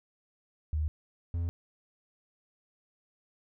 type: tone pair in turn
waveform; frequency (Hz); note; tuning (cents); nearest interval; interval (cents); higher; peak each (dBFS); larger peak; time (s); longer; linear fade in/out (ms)
sine / triangle; 76.6 / 85.21; D#2 / F2; -27 / -42; major second; 185; second; -27; neither; 0.73-0.88 / 1.34-1.49; neither; 0
effects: none